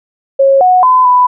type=tone with pitch steps; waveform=sine; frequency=545 / 734 / 1015 / 994 Hz; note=C#5 / F#5 / B5 / B5; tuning=-29 / -14 / +47 / +11 cents; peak=-4 dBFS; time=0.39-1.27 s; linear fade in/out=10 ms; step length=220 ms; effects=none